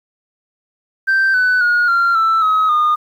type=tone with pitch steps; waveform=sine; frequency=1563 / 1500.2 / 1439.9 / 1382.1 / 1326.5 / 1273.2 / 1222.1 Hz; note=G6 / F#6 / F#6 / F6 / E6 / D#6 / D#6; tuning=-6 / +23 / -48 / -18 / +10 / +39 / -31 cents; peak=-9 dBFS; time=1.07-2.96 s; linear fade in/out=20 ms; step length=270 ms; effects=tanh soft clip ceiling -9 dBFS + 8-bit